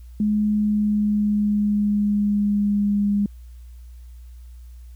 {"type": "tone with pitch glide", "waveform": "sine", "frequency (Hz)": [210.4, 203.4], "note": ["G#3", "G#3"], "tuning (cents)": [23, -36], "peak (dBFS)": -17, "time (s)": [0.2, 3.26], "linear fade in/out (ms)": 2, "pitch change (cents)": -59, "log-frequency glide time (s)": [0.48, 3.11], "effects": ["added 60 Hz sine -38 dBFS peak until 4.95 s", "white hiss -62 dBFS RMS until 4.95 s"]}